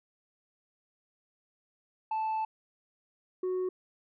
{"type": "tone pair in turn", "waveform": "sine", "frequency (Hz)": [877, 368.7], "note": ["A5", "F#4"], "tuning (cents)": [-6, -6], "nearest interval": "octave + minor third", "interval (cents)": 1500, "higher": "first", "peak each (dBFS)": -26, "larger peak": "neither", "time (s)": [[2.11, 2.45], [3.43, 3.69]], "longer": "first", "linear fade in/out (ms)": 5, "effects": ["tanh soft clip ceiling -28 dBFS"]}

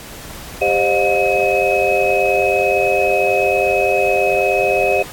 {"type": "tone cluster", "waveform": "sine", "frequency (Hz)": [396.5, 527, 616, 715, 2549], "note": ["G4", "C5", "D#5", "F5", "D#7"], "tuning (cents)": [20, 12, -17, 41, 41], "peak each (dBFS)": -19, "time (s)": [0.61, 5.03], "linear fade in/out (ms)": 10, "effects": ["pink hiss -34 dBFS RMS until 5.12 s", "AAC 64 kbps"]}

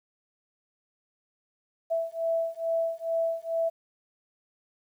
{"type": "beating tone pair", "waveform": "sine", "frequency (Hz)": [659.3, 661.6], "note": ["E5", "E5"], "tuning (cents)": [0, 6], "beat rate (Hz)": 2.3, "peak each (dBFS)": -29, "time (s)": [1.9, 3.7], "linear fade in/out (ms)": 20, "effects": ["10-bit"]}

